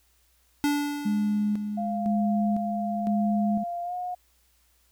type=tone with exponential decay; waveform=square; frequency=290 Hz; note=D4; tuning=22 cents flat; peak=-21 dBFS; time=0.64-1.98 s; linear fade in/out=0 ms; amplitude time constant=290 ms
type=tone with tremolo; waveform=sine; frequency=208.5 Hz; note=G#3; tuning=7 cents sharp; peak=-22 dBFS; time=1.05-3.64 s; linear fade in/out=10 ms; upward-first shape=square; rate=0.99 Hz; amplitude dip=50%
type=tone with pitch glide; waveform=sine; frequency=695 to 721.2 Hz; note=F5 to F#5; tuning=-9 to -45 cents; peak=-29 dBFS; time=1.77-4.15 s; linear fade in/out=10 ms; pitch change=+64 cents; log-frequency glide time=3.83-3.94 s
effects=added 60 Hz sine -66 dBFS peak until 4.91 s + white hiss -66 dBFS RMS until 4.91 s